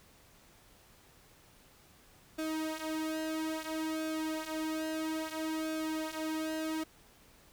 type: tone with flanger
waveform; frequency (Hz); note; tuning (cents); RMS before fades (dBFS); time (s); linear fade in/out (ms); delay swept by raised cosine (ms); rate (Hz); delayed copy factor
sawtooth; 315.7; D#4; +25; -36; 2.38-6.84; 10; 0.98 to 5.48; 0.6; -0.75
effects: pink hiss -61 dBFS RMS until 7.52 s